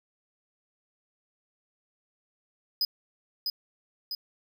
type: tone with echo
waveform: square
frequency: 4999 Hz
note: D#8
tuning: 7 cents sharp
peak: -24 dBFS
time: 2.81-2.85 s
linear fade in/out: 2 ms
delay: 650 ms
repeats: 2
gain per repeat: -4 dB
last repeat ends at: 4.15 s
effects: none